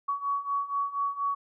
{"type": "beating tone pair", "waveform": "sine", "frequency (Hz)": [1123, 1127.2], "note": ["C#6", "C#6"], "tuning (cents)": [22, 29], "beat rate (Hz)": 4.2, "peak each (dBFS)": [-32, -29], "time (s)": [0.08, 1.35], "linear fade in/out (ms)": 10, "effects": []}